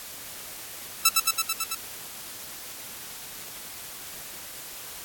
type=tone with echo; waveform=5% pulse; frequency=1321 Hz; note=E6; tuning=3 cents sharp; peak=-3 dBFS; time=1.05-1.09 s; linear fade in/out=5 ms; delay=110 ms; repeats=6; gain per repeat=-2 dB; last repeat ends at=1.75 s; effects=white hiss -40 dBFS RMS until 5.04 s + AAC 64 kbps